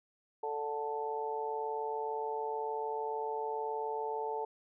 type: harmonic tone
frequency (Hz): 146.83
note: D3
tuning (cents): 0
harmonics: 3 / 4 / 5 / 6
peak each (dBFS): -37 / -46 / -43 / -37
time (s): 0.43-4.45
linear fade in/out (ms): 5
effects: none